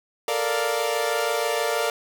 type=chord; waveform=sawtooth; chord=Bb major seventh; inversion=third; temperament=equal; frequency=440 / 466.2 / 587.3 / 698.5 Hz; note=A4 / Bb4 / D5 / F5; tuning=0 / 0 / 0 / 0 cents; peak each=-26 / -23 / -23 / -25 dBFS; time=0.28-1.9 s; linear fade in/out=2 ms; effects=none